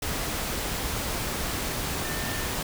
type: tone in noise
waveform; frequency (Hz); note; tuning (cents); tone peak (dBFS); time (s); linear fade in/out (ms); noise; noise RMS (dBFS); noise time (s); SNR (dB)
sine; 1798; A6; +37; -37; 2.04-2.45; 5; pink; -30; 0.02-2.63; -10
effects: none